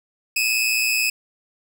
sawtooth tone pair together, 2489 / 2608 Hz, D#7 / E7, 0 / -19 cents, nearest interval minor second, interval 81 cents, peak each -18 dBFS, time 0.36-1.1 s, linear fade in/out 5 ms, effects none

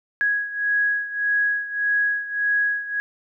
sine beating tone pair, 1661.2 / 1662.9 Hz, G#6 / G#6, 0 / +2 cents, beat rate 1.7 Hz, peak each -21 / -25 dBFS, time 0.21-3 s, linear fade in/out 0 ms, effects none

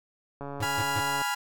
click train, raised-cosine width 1 ms, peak -24 dBFS, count 115, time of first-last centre 0.41-1.219 s, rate 141 Hz
square tone bursts, 106 Hz, G#2, 36 cents sharp, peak -30 dBFS, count 3, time 0.6-1.004 s, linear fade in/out 5 ms, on 48 ms, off 130 ms
30% pulse chord, F diminished, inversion first, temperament equal, 830.6 / 987.8 / 1396.9 Hz, Ab5 / Cb6 / F6, 0 / 0 / 0 cents, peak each -29 / -29 / -29 dBFS, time 0.62-1.35 s, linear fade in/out 10 ms
effects none

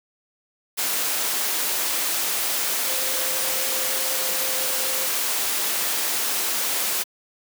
sine tone in noise, 523.3 Hz, C5, in tune, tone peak -35 dBFS, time 2.86-5.07 s, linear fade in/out 20 ms, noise white, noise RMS -24 dBFS, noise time 0.77-7.04 s, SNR -14 dB, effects high-pass 300 Hz 12 dB/octave

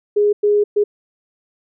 sine tone bursts at uneven times, 414.1 Hz, G#4, 5 cents flat, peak -11 dBFS, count 3, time 0.16-0.33 / 0.43-0.64 / 0.76-0.84 s, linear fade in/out 10 ms, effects none

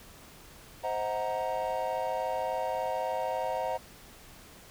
triangle chord, C half-diminished seventh, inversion none, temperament equal with one note detuned, 523.3 / 636.4 / 740 / 932.3 Hz, C5 / Eb5 / Gb5 / Bb5, 0 / +39 / 0 / 0 cents, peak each -33 dBFS, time 0.83-3.78 s, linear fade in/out 20 ms, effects pink hiss -52 dBFS RMS until 4.7 s

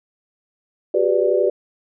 sine chord, G major seventh, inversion third, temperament equal with one note detuned, 370 / 401.6 / 493.9 / 587.3 Hz, F#4 / G4 / B4 / D5, 0 / +42 / 0 / 0 cents, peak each -20 dBFS, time 0.94-1.5 s, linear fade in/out 5 ms, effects none

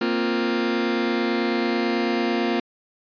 sawtooth chord, Bb suspended second, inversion none, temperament just, 233.1 / 262.2 / 349.6 Hz, Bb3 / C4 / F4, 0 / +4 / +2 cents, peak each -20 / -23 / -20 dBFS, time 0.01-2.6 s, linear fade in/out 5 ms, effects resampled to 11025 Hz

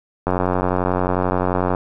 click train, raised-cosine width 1 ms, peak -5 dBFS, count 136, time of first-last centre 0.27-1.749 s, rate 91.3 Hz, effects none

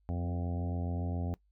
harmonic tone with a mistuned harmonic, 87.31 Hz, F2, in tune, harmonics 1 / 2 / 3 / 4 / 5 / 6 / 7 / 8 / 9, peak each -33 / -39 / -41 / -50 / -49 / -52 / -50 / -49 / -51 dBFS, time 0.09-1.34 s, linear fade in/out 0 ms, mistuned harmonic 3, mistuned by -18 cents, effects noise-tail reverb RT60 0.1 s tail -20 dB re dry + added 50 Hz sine -67 dBFS peak until 1.51 s

